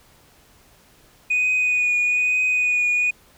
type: tone with vibrato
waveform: sine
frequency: 2477 Hz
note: D#7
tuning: 8 cents flat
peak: -15 dBFS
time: 1.3-3.11 s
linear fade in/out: 10 ms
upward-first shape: triangle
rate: 1.1 Hz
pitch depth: 22 cents each way
effects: tanh soft clip ceiling -15 dBFS + pink hiss -54 dBFS RMS until 3.37 s